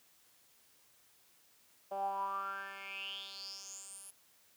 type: tone with band-pass filter sweep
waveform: 10% pulse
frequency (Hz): 196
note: G3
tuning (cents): 0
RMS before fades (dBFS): -42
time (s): 1.91-4.11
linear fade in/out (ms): 10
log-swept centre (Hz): 660 to 11000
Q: 8.9
effects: white hiss -67 dBFS RMS until 4.56 s + high-pass 60 Hz 12 dB/octave